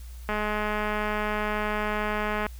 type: click train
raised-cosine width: 0.5 ms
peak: -14 dBFS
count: 460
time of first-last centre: 0.29-2.465 s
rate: 211 Hz
effects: added 60 Hz sine -38 dBFS peak until 2.59 s + white hiss -54 dBFS RMS until 2.59 s